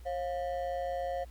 triangle ring-modulated tone, 622.3 Hz, D#5, in tune, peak -27 dBFS, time 0.05-1.25 s, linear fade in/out 20 ms, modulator 82.6 Hz, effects added 60 Hz sine -46 dBFS peak until 1.3 s + pink hiss -62 dBFS RMS until 1.3 s

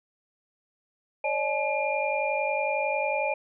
sine tone cluster, 553 / 604 / 855 / 2403 Hz, C#5 / D5 / A5 / D7, -4 / +48 / -50 / +39 cents, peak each -30 dBFS, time 1.24-3.34 s, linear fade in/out 5 ms, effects none

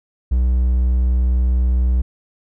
triangle tone, 62.1 Hz, B1, 10 cents sharp, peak -11 dBFS, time 0.31-2.02 s, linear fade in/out 10 ms, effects none

